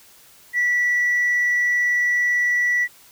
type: tone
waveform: sine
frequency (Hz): 1953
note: B6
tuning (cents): -20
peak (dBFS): -15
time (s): 0.53-2.88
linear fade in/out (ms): 50
effects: tanh soft clip ceiling -14 dBFS + white hiss -50 dBFS RMS until 3.11 s